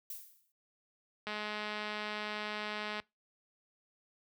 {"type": "noise with exponential decay", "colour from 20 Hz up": "violet", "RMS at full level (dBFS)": -41, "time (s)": [0.1, 0.52], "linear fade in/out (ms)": 2, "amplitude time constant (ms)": 90}
{"type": "click train", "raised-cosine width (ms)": 0.3, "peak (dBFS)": -23, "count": 366, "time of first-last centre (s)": [1.27, 3], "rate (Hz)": 211}
{"effects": ["noise-tail reverb RT60 0.2 s tail -23 dB re dry", "high-pass 60 Hz 12 dB/octave"]}